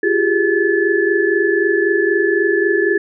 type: tone cluster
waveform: sine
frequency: 344.5 / 389.6 / 413.5 / 1729 Hz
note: F4 / G4 / G#4 / A6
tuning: -24 / -11 / -8 / -31 cents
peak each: -18 dBFS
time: 0.03-2.98 s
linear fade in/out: 5 ms
effects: none